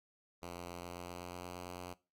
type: tone with pitch glide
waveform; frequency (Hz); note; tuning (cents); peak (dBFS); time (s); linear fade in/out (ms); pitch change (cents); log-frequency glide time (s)
5% pulse; 87.31 to 89.25; F2 to F2; 0 to +38; -33; 0.42-1.94; 10; +38; 0.7-1.57
effects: noise-tail reverb RT60 0.3 s tail -21 dB re dry + Opus 48 kbps